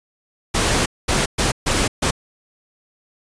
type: noise bursts at uneven times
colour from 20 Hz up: pink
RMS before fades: -18 dBFS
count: 5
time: 0.54-0.86 / 1.08-1.26 / 1.38-1.52 / 1.66-1.88 / 2.02-2.11 s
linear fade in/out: 10 ms
effects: resampled to 22050 Hz